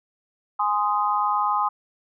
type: chord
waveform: sine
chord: Ab major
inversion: none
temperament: just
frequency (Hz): 830.6 / 1038.3 / 1245.9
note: Ab5 / C6 / Eb6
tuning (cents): 0 / -14 / +2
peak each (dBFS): -24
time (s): 0.59-1.69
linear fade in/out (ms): 10
effects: none